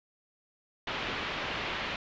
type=low-pass noise; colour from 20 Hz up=white; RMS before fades=-35 dBFS; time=0.87-1.96 s; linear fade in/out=2 ms; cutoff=3200 Hz; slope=24 dB/octave; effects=resampled to 16000 Hz